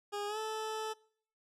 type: tone with pitch glide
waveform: 20% pulse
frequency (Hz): 409.9 to 436.8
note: G#4 to A4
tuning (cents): -23 to -13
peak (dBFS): -31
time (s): 0.12-0.94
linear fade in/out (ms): 20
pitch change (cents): +110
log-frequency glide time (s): 0.27-0.38
effects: noise-tail reverb RT60 0.6 s tail -23 dB re dry + low-pass 10000 Hz 12 dB/octave